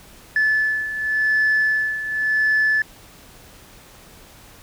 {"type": "beating tone pair", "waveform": "sine", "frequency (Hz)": [1735, 1735.9], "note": ["A6", "A6"], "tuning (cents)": [-25, -24], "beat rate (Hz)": 0.9, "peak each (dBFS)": [-22, -17], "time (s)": [0.36, 2.82], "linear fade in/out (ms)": 2, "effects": ["tanh soft clip ceiling -12 dBFS", "pink hiss -46 dBFS RMS until 4.62 s"]}